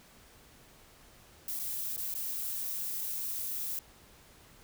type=noise with dropouts; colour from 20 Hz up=violet; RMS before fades=-36 dBFS; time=1.48-3.79 s; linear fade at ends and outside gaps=2 ms; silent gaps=1.592-1.596 / 1.964-1.977 / 2.141-2.15 s; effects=pink hiss -58 dBFS RMS until 4.63 s